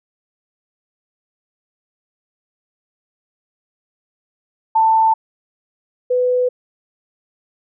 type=tone pair in turn; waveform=sine; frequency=889 / 498.9 Hz; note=A5 / B4; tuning=+18 / +17 cents; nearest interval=minor seventh; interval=1001 cents; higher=first; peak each=-10 / -13 dBFS; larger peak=first; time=4.75-5.14 / 6.1-6.49 s; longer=neither; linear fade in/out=10 ms; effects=none